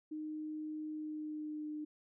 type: tone with pitch glide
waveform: sine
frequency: 307.9 to 302.8 Hz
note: D#4 to D#4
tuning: -18 to -47 cents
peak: -39 dBFS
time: 0.11-1.85 s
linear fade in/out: 10 ms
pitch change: -29 cents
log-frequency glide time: 0.91-1.69 s
effects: none